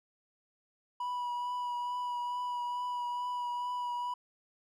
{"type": "tone with vibrato", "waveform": "triangle", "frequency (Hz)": 978, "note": "B5", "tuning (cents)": -17, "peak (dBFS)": -31, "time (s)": [1, 4.14], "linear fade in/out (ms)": 5, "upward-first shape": "triangle", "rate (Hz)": 2.3, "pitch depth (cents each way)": 19, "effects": []}